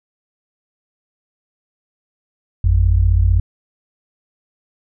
sine tone pair together, 53.38 / 89 Hz, G#1 / F2, +48 / +33 cents, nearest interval major sixth, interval 885 cents, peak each -13 dBFS, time 2.64-3.4 s, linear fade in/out 5 ms, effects none

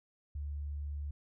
sine tone, 72.6 Hz, D2, 19 cents flat, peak -36 dBFS, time 0.35-1.11 s, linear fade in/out 5 ms, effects none

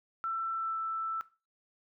sine tone with pitch glide, 1337 to 1324.7 Hz, E6 to E6, +24 to +8 cents, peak -31 dBFS, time 0.24-1.21 s, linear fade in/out 0 ms, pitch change -16 cents, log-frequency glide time 0.52-0.76 s, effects noise-tail reverb RT60 0.3 s tail -17 dB re dry

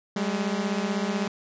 sawtooth beating tone pair, 194.4 / 210.4 Hz, G3 / G#3, -14 / +23 cents, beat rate 16 Hz, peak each -24 dBFS, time 0.16-1.28 s, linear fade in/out 5 ms, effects resampled to 16000 Hz

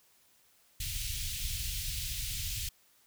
pink band-stop noise, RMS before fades -36 dBFS, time 0.8-2.69 s, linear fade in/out 5 ms, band 110 to 2700 Hz, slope 24 dB/octave, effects white hiss -66 dBFS RMS until 3.06 s

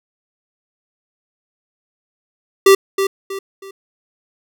square tone with echo, 390 Hz, G4, 9 cents flat, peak -6 dBFS, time 2.66-2.75 s, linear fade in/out 5 ms, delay 320 ms, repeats 3, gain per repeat -9 dB, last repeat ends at 3.71 s, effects none

